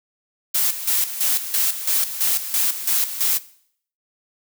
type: noise with tremolo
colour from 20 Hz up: blue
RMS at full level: -19 dBFS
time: 0.54-3.39 s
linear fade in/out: 10 ms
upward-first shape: square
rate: 3 Hz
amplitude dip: 70%
effects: noise-tail reverb RT60 0.6 s tail -18 dB re dry